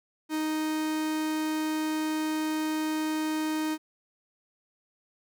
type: tone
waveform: 45% pulse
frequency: 311.1 Hz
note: D#4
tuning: in tune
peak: -27 dBFS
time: 0.29-3.78 s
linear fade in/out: 50 ms
effects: none